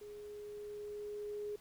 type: tone with level ramp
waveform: sine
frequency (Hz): 416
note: G#4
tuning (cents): +3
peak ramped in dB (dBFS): -47 to -38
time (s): 0.01-1.56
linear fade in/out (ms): 5
effects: pink hiss -63 dBFS RMS until 1.6 s